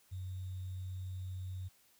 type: tone with sample-and-hold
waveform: sine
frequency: 92.8 Hz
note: F#2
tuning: 6 cents sharp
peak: -39 dBFS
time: 0.11-1.69 s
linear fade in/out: 20 ms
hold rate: 3675 Hz
effects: white hiss -68 dBFS RMS until 1.99 s